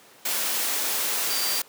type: tone in noise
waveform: sine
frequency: 4699 Hz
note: D8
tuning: in tune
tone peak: -29 dBFS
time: 1.3-1.6 s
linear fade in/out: 5 ms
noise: white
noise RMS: -26 dBFS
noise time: 0.25-1.62 s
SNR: -6 dB
effects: pink hiss -51 dBFS RMS until 1.68 s + high-pass 300 Hz 12 dB/octave